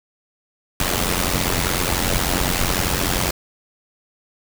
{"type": "noise with amplitude modulation", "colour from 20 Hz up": "pink", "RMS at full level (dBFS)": -17, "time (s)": [0.8, 3.31], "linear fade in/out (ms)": 2, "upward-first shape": "sine", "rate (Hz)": 90, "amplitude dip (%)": 80, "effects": []}